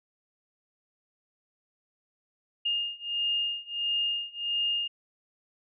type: beating tone pair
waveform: sine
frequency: 2829 / 2830.5 Hz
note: F7 / F7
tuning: +22 / +23 cents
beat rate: 1.5 Hz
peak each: -31 / -30 dBFS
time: 2.65-4.88 s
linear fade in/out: 10 ms
effects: none